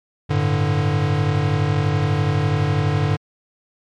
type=chord; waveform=square; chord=G suspended second; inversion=none; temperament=equal; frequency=98 / 110 / 146.83 Hz; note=G2 / A2 / D3; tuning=0 / 0 / 0 cents; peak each=-22 / -24 / -20 dBFS; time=0.29-3.17 s; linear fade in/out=20 ms; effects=low-pass 4000 Hz 12 dB/octave + MP3 64 kbps